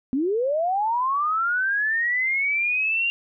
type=linear sweep; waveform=sine; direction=up; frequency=246.9 to 2794 Hz; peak=-20 dBFS; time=0.13-3.1 s; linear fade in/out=0 ms; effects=none